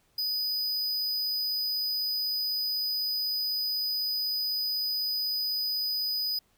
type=tone; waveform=square; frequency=4978 Hz; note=D#8; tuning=in tune; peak=-28 dBFS; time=0.18-6.39 s; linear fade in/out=5 ms; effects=pink hiss -68 dBFS RMS until 6.57 s